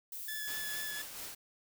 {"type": "noise", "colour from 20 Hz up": "violet", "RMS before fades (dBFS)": -43, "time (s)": [0.12, 0.91], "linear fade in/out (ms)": 2}
{"type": "tone with vibrato", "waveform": "sawtooth", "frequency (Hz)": 1719, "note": "A6", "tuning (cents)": -41, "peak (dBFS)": -36, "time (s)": [0.28, 1.02], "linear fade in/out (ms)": 5, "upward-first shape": "square", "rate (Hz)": 4.2, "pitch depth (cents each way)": 13}
{"type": "noise with tremolo", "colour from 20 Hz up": "white", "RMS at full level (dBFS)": -43, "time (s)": [0.47, 1.35], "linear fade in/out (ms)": 10, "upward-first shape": "sine", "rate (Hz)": 4.3, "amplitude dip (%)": 40}
{"effects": []}